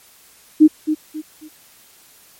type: tone with echo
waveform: sine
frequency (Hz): 308.5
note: D#4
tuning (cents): -15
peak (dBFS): -4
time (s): 0.6-0.68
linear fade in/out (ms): 20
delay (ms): 270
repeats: 3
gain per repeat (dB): -10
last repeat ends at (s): 1.49
effects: white hiss -49 dBFS RMS until 2.39 s + MP3 64 kbps